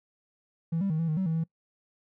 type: tone with pitch steps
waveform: triangle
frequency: 164.9 / 196.9 / 157.5 / 165.2 / 155.1 / 189.5 / 161.7 / 163.2 Hz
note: E3 / G3 / D#3 / E3 / D#3 / F#3 / E3 / E3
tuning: +1 / +8 / +21 / +4 / -5 / +42 / -33 / -17 cents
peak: -22 dBFS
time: 0.72-1.44 s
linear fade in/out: 10 ms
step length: 90 ms
effects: noise-tail reverb RT60 0.1 s tail -25 dB re dry + tanh soft clip ceiling -21 dBFS